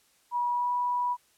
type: tone with pitch glide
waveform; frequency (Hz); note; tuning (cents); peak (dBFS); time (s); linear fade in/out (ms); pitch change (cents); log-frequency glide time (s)
sine; 968 to 978.7; B5 to B5; -35 to -16; -25; 0.31-1.17; 50; +19; 0.51-0.71
effects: white hiss -65 dBFS RMS until 1.37 s + low-pass 12000 Hz 12 dB/octave